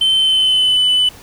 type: tone with pitch glide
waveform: sine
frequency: 3084 to 2998 Hz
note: G7 to F#7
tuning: -29 to +22 cents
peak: -8 dBFS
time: 0.01-1.09 s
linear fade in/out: 5 ms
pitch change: -49 cents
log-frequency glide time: 0.17-0.83 s
effects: tanh soft clip ceiling -9 dBFS + pink hiss -40 dBFS RMS until 1.22 s